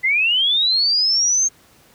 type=linear sweep; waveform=sine; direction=up; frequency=1996 to 6450 Hz; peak=-14 dBFS; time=0.03-1.49 s; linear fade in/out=20 ms; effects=pink hiss -52 dBFS RMS until 1.94 s + high-pass 60 Hz 12 dB/octave